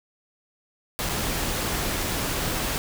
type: noise with dropouts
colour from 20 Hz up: pink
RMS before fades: -27 dBFS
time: 0.99-2.78 s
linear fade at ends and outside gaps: 0 ms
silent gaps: 1.09-1.094 s
effects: none